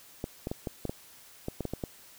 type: clicks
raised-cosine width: 2 ms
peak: -19 dBFS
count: 11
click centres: 0.241 / 0.471 / 0.515 / 0.672 / 0.853 / 0.895 / 1.484 / 1.607 / 1.653 / 1.736 / 1.838 s
effects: white hiss -54 dBFS RMS until 2.18 s